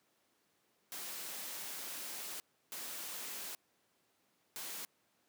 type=noise bursts at uneven times; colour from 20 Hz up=white; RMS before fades=-44 dBFS; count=3; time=0.92-2.4 / 2.72-3.55 / 4.56-4.85 s; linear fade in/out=0 ms; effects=pink hiss -75 dBFS RMS until 5.28 s + high-pass 200 Hz 12 dB/octave